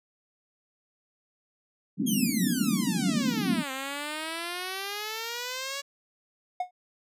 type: band-pass noise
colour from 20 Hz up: white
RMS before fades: -27 dBFS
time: 1.97-3.64 s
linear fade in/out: 50 ms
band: 170 to 270 Hz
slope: 48 dB/octave
type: exponential two-way sweep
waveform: 5% pulse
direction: down then up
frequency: 3322 to 261 to 566 Hz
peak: -21 dBFS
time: 2.06-5.82 s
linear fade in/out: 20 ms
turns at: 3.71 s
type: tone with exponential decay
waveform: triangle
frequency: 726 Hz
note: F#5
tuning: 33 cents flat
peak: -21 dBFS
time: 6.6-6.71 s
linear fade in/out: 5 ms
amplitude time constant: 23 ms
effects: resampled to 32000 Hz